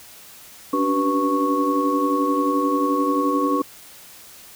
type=tone cluster; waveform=sine; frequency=277 / 288.4 / 381.1 / 491.3 / 1105 Hz; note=C#4 / D4 / G4 / B4 / C#6; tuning=-1 / -31 / -49 / -9 / -6 cents; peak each=-29 / -21 / -27 / -26 / -22 dBFS; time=0.73-3.62 s; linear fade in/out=5 ms; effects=white hiss -44 dBFS RMS until 4.55 s